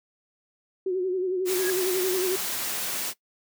sine tone with vibrato, 370 Hz, F#4, in tune, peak -23 dBFS, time 0.86-2.36 s, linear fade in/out 5 ms, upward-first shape sine, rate 11 Hz, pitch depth 56 cents each way
white high-pass noise, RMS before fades -30 dBFS, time 1.45-3.14 s, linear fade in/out 50 ms, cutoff 160 Hz, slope 12 dB/octave
sine tone with exponential growth, 1661.2 Hz, G#6, in tune, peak -25 dBFS, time 1.5-1.7 s, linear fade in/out 0 ms, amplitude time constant 43 ms
effects noise-tail reverb RT60 0.1 s tail -19 dB re dry

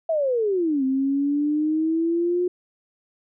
sine exponential two-way sweep, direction down then up, 669 to 261.6 to 361.1 Hz, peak -19 dBFS, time 0.09-2.48 s, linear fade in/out 5 ms, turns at 0.84 s, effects none

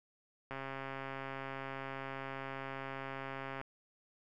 click train, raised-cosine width 0.5 ms, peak -27 dBFS, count 420, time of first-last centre 0.51-3.614 s, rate 135 Hz, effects none

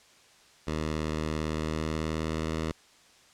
10% pulse tone with pitch glide, 77.78 to 79.74 Hz, D#2 to D#2, 0 to +43 cents, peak -21 dBFS, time 0.67-2.72 s, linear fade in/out 5 ms, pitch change +43 cents, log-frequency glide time 1.37-2.56 s, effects white hiss -58 dBFS RMS until 3.33 s + low-pass 7000 Hz 12 dB/octave

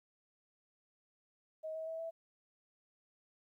sine tone with pitch steps, 632 / 640.5 / 649 / 657.7 Hz, D#5 / E5 / E5 / E5, +27 / -50 / -27 / -4 cents, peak -39 dBFS, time 1.63-2.11 s, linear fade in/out 20 ms, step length 120 ms, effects 13-bit

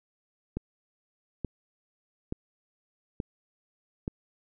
click train, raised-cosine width 3 ms, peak -18 dBFS, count 5, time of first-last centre 0.57-4.079 s, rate 1.14 Hz, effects none

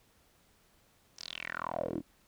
10% pulse tone with band-pass filter sweep, 41.51 Hz, E1, 13 cents sharp, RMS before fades -38 dBFS, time 1.16-2.02 s, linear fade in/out 50 ms, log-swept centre 6100 to 280 Hz, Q 6.2, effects pink hiss -67 dBFS RMS until 2.27 s

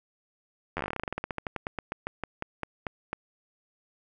slowing click train, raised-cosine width 0.5 ms, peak -16 dBFS, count 30, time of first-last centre 0.77-3.13 s, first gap 11 ms, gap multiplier 1.12, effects none

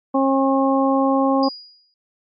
harmonic tone, 270 Hz, C#4, 45 cents flat, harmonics 1 / 2 / 3 / 4, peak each -17 / -20 / -22 / -23 dBFS, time 0.14-1.49 s, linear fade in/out 10 ms
sine tone with exponential decay, 4887 Hz, D#8, 32 cents flat, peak -24 dBFS, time 1.43-1.94 s, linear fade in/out 1 ms, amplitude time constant 110 ms
effects MP3 32 kbps

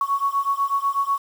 sine beating tone pair, 1108.7 / 1116.8 Hz, C#6 / C#6, 0 / +13 cents, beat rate 8.1 Hz, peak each -22 / -23 dBFS, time 0.01-1.18 s, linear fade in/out 2 ms, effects 7-bit

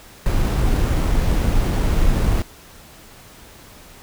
brown noise with sample-and-hold, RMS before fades -17 dBFS, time 0.26-2.42 s, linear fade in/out 0 ms, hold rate 8820 Hz, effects pink hiss -44 dBFS RMS until 4.02 s

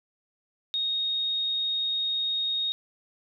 sine tone, 3729 Hz, A#7, in tune, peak -25 dBFS, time 0.74-2.72 s, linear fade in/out 0 ms, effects none

